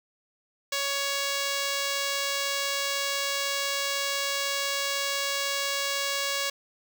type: tone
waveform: 5% pulse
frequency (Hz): 558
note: C#5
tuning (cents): +11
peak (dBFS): -15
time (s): 0.72-6.5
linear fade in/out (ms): 5
effects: none